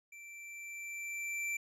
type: tone with level ramp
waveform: square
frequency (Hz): 2343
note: D7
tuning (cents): -5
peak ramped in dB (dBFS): -50 to -34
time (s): 0.12-1.57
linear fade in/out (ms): 5
effects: low-pass 11000 Hz 12 dB/octave